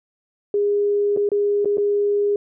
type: tone with dropouts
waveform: sine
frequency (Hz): 409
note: G#4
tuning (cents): -26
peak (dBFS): -16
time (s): 0.54-2.36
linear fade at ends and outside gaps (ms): 2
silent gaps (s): 1.164-1.172 / 1.29-1.317 / 1.647-1.656 / 1.772-1.781
effects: none